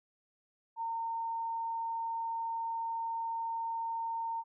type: tone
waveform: sine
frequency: 914 Hz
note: A#5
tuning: 34 cents flat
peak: -33 dBFS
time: 0.76-4.44 s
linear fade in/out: 50 ms
effects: none